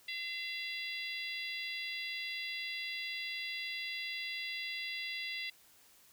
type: harmonic tone with a mistuned harmonic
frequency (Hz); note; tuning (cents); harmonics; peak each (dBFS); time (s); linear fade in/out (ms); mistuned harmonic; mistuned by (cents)
682; F5; -41; 3 / 4 / 5 / 6 / 7; -41 / -43 / -45 / -47 / -48; 0.08-5.5; 5; 6; -45
effects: white hiss -63 dBFS RMS until 6.12 s